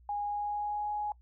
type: tone with pitch glide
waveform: sine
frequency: 822 to 834.9 Hz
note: G#5 to G#5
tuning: -18 to +9 cents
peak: -31 dBFS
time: 0.09-1.12 s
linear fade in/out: 2 ms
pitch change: +27 cents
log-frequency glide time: 0.22-0.91 s
effects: noise-tail reverb RT60 0.1 s tail -22 dB re dry + added 60 Hz sine -56 dBFS peak until 1.21 s